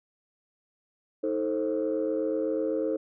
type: chord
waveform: sine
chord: A diminished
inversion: second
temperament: just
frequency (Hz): 316.8 / 440 / 528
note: Eb4 / A4 / C5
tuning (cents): +31 / 0 / +16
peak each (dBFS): -29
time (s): 1.23-2.97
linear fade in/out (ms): 10
effects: tanh soft clip ceiling -19 dBFS